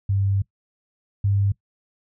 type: tone pair in turn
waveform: sine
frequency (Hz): 98.4 / 99.89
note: G2 / G2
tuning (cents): +7 / +33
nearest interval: unison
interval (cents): 26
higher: second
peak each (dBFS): -18 / -17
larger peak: second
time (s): 0.09-0.42 / 1.24-1.52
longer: first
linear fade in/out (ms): 5
effects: noise-tail reverb RT60 0.1 s tail -20 dB re dry